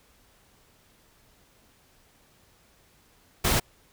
pink noise, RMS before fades -23 dBFS, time 3.44-3.6 s, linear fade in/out 10 ms, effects pink hiss -61 dBFS RMS until 3.92 s

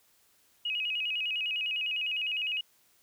sine tone with vibrato, 2709 Hz, E7, 47 cents sharp, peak -29 dBFS, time 0.65-2.61 s, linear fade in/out 5 ms, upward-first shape square, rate 9.9 Hz, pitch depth 110 cents each way, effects white hiss -66 dBFS RMS until 3.02 s

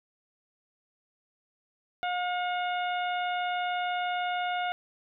harmonic tone with a mistuned harmonic, 716 Hz, F5, 43 cents sharp, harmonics 1 / 2 / 3 / 4 / 5, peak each -29 / -35 / -39 / -41 / -43 dBFS, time 2.03-4.72 s, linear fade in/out 0 ms, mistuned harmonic 3, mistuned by +21 cents, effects none

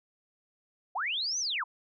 sine linear two-way sweep, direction up then down, 634 to 6272 to 847 Hz, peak -29 dBFS, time 0.95-1.64 s, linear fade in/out 10 ms, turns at 1.39 s, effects none

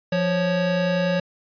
square tone pair together, 174.63 / 554.4 Hz, F3 / C#5, 0 / 0 cents, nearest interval octave + minor sixth, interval 2000 cents, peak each -23 dBFS, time 0.12-1.2 s, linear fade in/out 5 ms, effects resampled to 11025 Hz

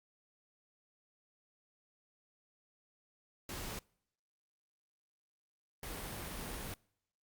pink noise bursts at uneven times, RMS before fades -43 dBFS, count 2, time 3.49-3.79 / 5.83-6.74 s, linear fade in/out 2 ms, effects noise-tail reverb RT60 0.7 s tail -25 dB re dry + Opus 48 kbps

